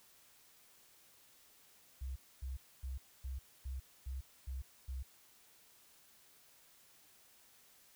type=tone bursts; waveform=sine; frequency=65.41 Hz; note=C2; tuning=in tune; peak=-38 dBFS; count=8; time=2.01-5.03 s; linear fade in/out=10 ms; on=150 ms; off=260 ms; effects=tanh soft clip ceiling -35 dBFS + white hiss -65 dBFS RMS until 7.95 s